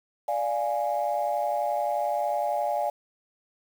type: chord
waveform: sine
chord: D diminished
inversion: none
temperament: equal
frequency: 587.3 / 698.5 / 830.6 Hz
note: D5 / F5 / Ab5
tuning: 0 / 0 / 0 cents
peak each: -28 / -28 / -28 dBFS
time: 0.28-2.9 s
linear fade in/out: 5 ms
effects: tanh soft clip ceiling -16 dBFS + 8-bit